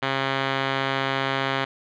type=tone with low-pass filter; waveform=5% pulse; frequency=135.1 Hz; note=C#3; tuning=44 cents flat; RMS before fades=-25 dBFS; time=0.02-1.65 s; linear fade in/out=10 ms; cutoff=2800 Hz; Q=6.6; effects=none